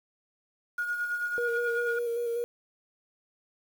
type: tone with tremolo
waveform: sine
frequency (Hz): 1438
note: F#6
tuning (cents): -50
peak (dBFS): -26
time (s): 0.78-1.99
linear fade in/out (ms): 5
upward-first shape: sine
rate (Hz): 9.2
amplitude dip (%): 50
type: tone with vibrato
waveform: sine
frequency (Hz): 472.1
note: A#4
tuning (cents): +22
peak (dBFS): -27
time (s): 1.38-2.44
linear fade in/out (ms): 0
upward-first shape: square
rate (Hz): 5.1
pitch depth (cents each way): 21
effects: tanh soft clip ceiling -20 dBFS + 8-bit